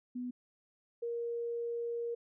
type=tone pair in turn; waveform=sine; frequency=247.7 / 469.8 Hz; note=B3 / A#4; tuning=+5 / +13 cents; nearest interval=major seventh; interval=1108 cents; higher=second; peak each=-36 / -34 dBFS; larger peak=second; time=0.15-0.31 / 1.02-2.15 s; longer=second; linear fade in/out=10 ms; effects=none